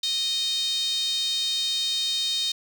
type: tone with high-pass filter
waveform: 5% pulse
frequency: 618 Hz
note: D#5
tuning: 12 cents flat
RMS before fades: -26 dBFS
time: 0.03-2.52 s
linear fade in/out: 5 ms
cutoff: 3700 Hz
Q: 7
effects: none